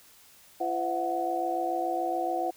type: tone cluster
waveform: sine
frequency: 339.6 / 509 / 673 / 740 Hz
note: F4 / C5 / E5 / F#5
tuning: -48 / -48 / +36 / 0 cents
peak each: -33 / -36 / -34 / -29 dBFS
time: 0.6-2.51 s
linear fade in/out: 10 ms
effects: white hiss -56 dBFS RMS until 2.56 s